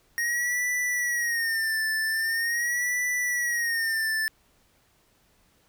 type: tone with vibrato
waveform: square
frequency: 1864.7 Hz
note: A#6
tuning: in tune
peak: -25 dBFS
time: 0.18-4.28 s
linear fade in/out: 0 ms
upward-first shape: sine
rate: 0.43 Hz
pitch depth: 100 cents each way
effects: pink hiss -64 dBFS RMS until 5.68 s